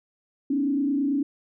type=tone with frequency modulation; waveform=sine; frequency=280 Hz; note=C#4; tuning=18 cents sharp; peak=-21 dBFS; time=0.5-1.23 s; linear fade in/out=5 ms; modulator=29.1 Hz; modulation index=0.8; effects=none